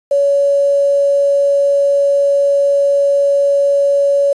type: tone with quantisation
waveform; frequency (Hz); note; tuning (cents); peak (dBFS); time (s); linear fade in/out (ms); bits
sine; 563; C#5; +27; -9; 0.11-4.33; 5; 6
effects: resampled to 24000 Hz